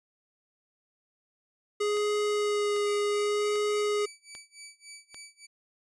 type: tone with vibrato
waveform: square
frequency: 414.7 Hz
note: G#4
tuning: 3 cents flat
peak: -26 dBFS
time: 1.8-4.06 s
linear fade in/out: 10 ms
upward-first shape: sine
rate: 0.67 Hz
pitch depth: 12 cents each way
type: click train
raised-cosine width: 0.2 ms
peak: -28 dBFS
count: 5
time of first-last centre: 1.97-5.145 s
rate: 1.26 Hz
type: tone with tremolo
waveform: 10% pulse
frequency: 2300 Hz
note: D7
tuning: 37 cents flat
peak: -33 dBFS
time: 2.85-5.47 s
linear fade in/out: 20 ms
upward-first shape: sine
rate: 3.5 Hz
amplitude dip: 95%
effects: resampled to 22050 Hz